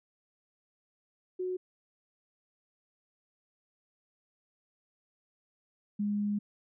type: tone pair in turn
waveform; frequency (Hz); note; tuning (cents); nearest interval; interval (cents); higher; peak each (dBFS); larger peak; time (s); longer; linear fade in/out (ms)
sine; 367.2 / 206.1; F#4 / G#3; -13 / -13; minor seventh; 1000; first; -31 / -28; second; 1.39-1.57 / 5.99-6.39; second; 10
effects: none